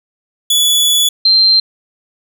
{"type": "tone pair in turn", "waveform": ["sawtooth", "sine"], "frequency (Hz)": [3424, 4147], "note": ["A7", "C8"], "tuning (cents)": [-48, -16], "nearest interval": "minor third", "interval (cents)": 332, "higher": "second", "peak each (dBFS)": -6, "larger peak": "neither", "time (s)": [[0.5, 1.09], [1.25, 1.6]], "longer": "first", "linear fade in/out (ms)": 5, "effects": []}